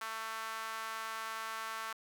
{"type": "tone with high-pass filter", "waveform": "sawtooth", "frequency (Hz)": 222.6, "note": "A3", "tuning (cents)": 20, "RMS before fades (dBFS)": -41, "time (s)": [0.01, 1.93], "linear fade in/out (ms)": 5, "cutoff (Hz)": 1200, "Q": 2.6, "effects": []}